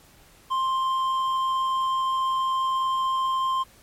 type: tone with hard clipping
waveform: sine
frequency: 1051 Hz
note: C6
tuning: 7 cents sharp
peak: -23 dBFS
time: 0.5-3.64 s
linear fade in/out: 20 ms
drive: 5 dB
effects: pink hiss -54 dBFS RMS until 3.82 s + MP3 64 kbps